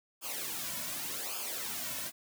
white noise with flanger, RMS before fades -38 dBFS, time 0.21-2.12 s, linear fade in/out 50 ms, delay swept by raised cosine 0.51 to 2.51 ms, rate 0.86 Hz, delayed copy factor -0.75, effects none

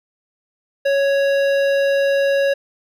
sine tone with hard clipping, 555 Hz, C#5, 2 cents sharp, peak -16 dBFS, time 0.85-2.54 s, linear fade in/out 10 ms, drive 13 dB, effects none

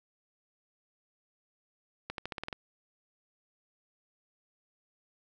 accelerating click train, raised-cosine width 0.3 ms, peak -20 dBFS, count 8, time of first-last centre 2.1-2.528 s, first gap 82 ms, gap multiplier 0.9, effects none

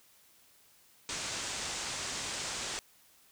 white low-pass noise, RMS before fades -38 dBFS, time 1.09-2.79 s, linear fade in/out 0 ms, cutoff 8300 Hz, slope 48 dB/octave, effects white hiss -63 dBFS RMS until 3.31 s

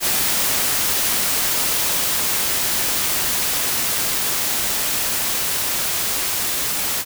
white noise with level ramp, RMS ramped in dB -19 to -22 dBFS, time 0-7.05 s, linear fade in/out 50 ms, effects none

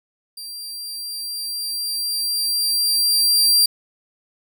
sawtooth tone with level ramp, 4724 Hz, D8, 9 cents sharp, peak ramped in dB -29 to -9 dBFS, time 0.37-3.66 s, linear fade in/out 5 ms, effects none

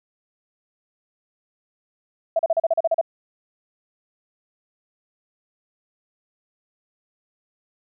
sine tone bursts, 659.3 Hz, E5, in tune, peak -15 dBFS, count 10, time 2.36-3.013 s, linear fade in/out 5 ms, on 32 ms, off 37 ms, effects none

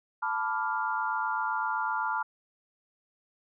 sine chord, B half-diminished seventh, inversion third, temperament equal, 880 / 987.8 / 1174.7 / 1396.9 Hz, A5 / B5 / D6 / F6, 0 / 0 / 0 / 0 cents, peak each -32 / -33 / -36 / -32 dBFS, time 0.22-2.23 s, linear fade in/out 10 ms, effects none

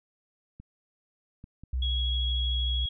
clicks, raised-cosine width 5 ms, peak -32 dBFS, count 3, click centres 0.6 / 1.441 / 1.636 s
sine tone with pitch glide, 63.5 to 62.77 Hz, B1 to B1, +49 to +29 cents, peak -26 dBFS, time 1.73-2.86 s, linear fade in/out 5 ms, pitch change -20 cents, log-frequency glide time 1.88-2.15 s
sine tone with vibrato, 3322 Hz, G#7, in tune, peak -30 dBFS, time 1.82-2.89 s, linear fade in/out 5 ms, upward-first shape triangle, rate 13 Hz, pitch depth 11 cents each way
effects none

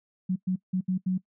sine tone bursts at uneven times, 185 Hz, F#3, in tune, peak -23 dBFS, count 5, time 0.29-0.36 / 0.47-0.56 / 0.73-0.81 / 0.88-0.98 / 1.06-1.18 s, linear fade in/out 10 ms, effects noise-tail reverb RT60 0.1 s tail -21 dB re dry

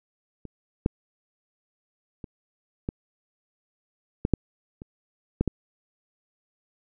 clicks, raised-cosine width 3 ms, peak -26 / -8 / -24 / -15 / -10 / -6 / -26 / -9 / -11 dBFS, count 9, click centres 0.453 / 0.861 / 2.242 / 2.889 / 4.251 / 4.337 / 4.819 / 5.41 / 5.477 s, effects none

